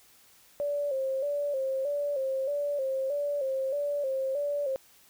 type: tone with vibrato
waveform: sine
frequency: 554.4 Hz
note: C#5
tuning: in tune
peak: -27 dBFS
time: 0.6-4.76 s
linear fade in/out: 0 ms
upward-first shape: square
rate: 1.6 Hz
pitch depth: 71 cents each way
effects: white hiss -59 dBFS RMS until 5.09 s